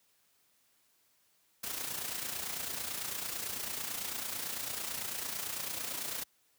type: noise with amplitude modulation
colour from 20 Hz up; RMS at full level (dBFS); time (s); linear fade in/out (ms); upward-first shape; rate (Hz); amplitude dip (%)
white; -36; 1.63-6.24; 10; sine; 29; 55
effects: white hiss -71 dBFS RMS until 6.58 s + high-pass 60 Hz 12 dB/octave